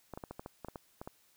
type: clicks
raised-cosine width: 1 ms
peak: -28 dBFS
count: 11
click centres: 0.137 / 0.175 / 0.238 / 0.31 / 0.395 / 0.461 / 0.647 / 0.685 / 0.758 / 1.015 / 1.075 s
effects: white hiss -68 dBFS RMS until 1.36 s